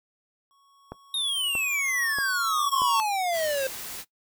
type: tone with exponential growth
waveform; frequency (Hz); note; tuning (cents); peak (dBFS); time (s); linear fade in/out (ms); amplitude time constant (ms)
square; 1108.7; C#6; 0; -22; 0.51-3; 0; 540
type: click train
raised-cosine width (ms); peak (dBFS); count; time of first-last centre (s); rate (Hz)
1; -21; 4; 0.92-2.819; 1.58
type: exponential sweep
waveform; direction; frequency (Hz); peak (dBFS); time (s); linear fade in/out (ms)
square; down; 3755 to 523.3; -25; 1.14-3.67; 2
type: noise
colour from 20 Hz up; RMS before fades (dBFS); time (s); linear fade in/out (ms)
white; -37; 3.31-4.05; 50
effects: noise-tail reverb RT60 0.1 s tail -18 dB re dry